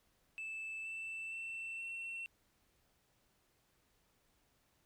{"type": "tone with pitch steps", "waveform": "sine", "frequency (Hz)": [2633, 2657, 2682, 2707], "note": ["E7", "E7", "E7", "E7"], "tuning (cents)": [-3, 13, 29, 45], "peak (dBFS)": -39, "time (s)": [0.38, 2.26], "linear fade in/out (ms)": 0, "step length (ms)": 470, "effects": ["tanh soft clip ceiling -40 dBFS", "pink hiss -75 dBFS RMS until 4.85 s"]}